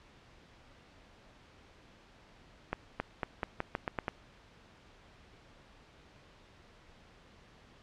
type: accelerating click train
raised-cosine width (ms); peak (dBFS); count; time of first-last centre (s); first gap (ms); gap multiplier
0.5; -17; 9; 2.73-4.082; 270; 0.86
effects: pink hiss -59 dBFS RMS until 7.82 s + low-pass 4000 Hz 12 dB/octave